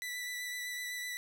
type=tone with vibrato; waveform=sawtooth; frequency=1975.5 Hz; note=B6; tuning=in tune; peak=-34 dBFS; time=0.02-1.17 s; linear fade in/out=0 ms; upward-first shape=sine; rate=7.9 Hz; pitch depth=15 cents each way; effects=12-bit